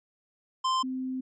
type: tone pair in turn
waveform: square / sine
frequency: 1041 / 258.8 Hz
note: C6 / C4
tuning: -9 / -19 cents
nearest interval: 2 octaves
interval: 2410 cents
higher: first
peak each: -25 / -30 dBFS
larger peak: first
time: 0.64-0.83 / 0.83-1.21 s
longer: second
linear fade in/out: 10 ms
effects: resampled to 16000 Hz